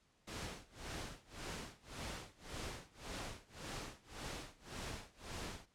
pink noise with tremolo, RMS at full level -44 dBFS, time 0.27-5.66 s, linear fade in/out 10 ms, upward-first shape sine, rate 1.8 Hz, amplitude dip 95%, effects pink hiss -74 dBFS RMS until 5.74 s + low-pass 8000 Hz 12 dB/octave

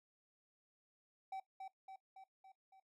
triangle tone with echo, 768 Hz, G5, 36 cents flat, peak -40 dBFS, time 1.32-1.4 s, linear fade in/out 5 ms, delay 280 ms, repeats 5, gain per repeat -4 dB, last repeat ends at 2.8 s, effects noise-tail reverb RT60 0.1 s tail -17 dB re dry

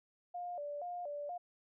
sine tone with vibrato, 642 Hz, E5, 46 cents flat, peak -39 dBFS, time 0.34-1.38 s, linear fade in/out 10 ms, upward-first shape square, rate 2.1 Hz, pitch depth 170 cents each way, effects none

